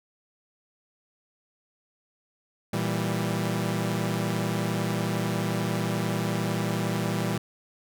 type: chord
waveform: sawtooth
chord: E diminished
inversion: second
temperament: equal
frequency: 116.54 / 164.81 / 196 Hz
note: Bb2 / E3 / G3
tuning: 0 / 0 / 0 cents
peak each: -26 dBFS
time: 2.73-7.38 s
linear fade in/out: 5 ms
effects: none